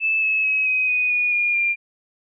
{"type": "tone with pitch steps", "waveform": "sine", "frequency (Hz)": [2625, 2590, 2556, 2522, 2489, 2456, 2424, 2392], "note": ["E7", "E7", "D#7", "D#7", "D#7", "D#7", "D#7", "D7"], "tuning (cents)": [-8, -31, 46, 23, 0, -23, -46, 31], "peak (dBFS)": -17, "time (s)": [0, 1.76], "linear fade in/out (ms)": 50, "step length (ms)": 220, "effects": []}